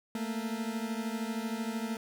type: beating tone pair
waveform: 40% pulse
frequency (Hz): 220 / 233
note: A3 / A#3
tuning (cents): 0 / -1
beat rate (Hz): 13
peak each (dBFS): -34 / -36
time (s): 0.15-1.97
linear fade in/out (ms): 2
effects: none